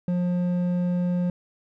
sine tone with hard clipping, 177.7 Hz, F3, 30 cents sharp, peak -23 dBFS, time 0.08-1.3 s, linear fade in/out 2 ms, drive 6 dB, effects none

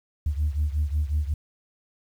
sine beating tone pair, 73.2 / 78.7 Hz, D2 / D#2, -5 / +20 cents, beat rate 5.5 Hz, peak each -23 / -26 dBFS, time 0.26-1.34 s, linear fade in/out 5 ms, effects tanh soft clip ceiling -17 dBFS + 9-bit

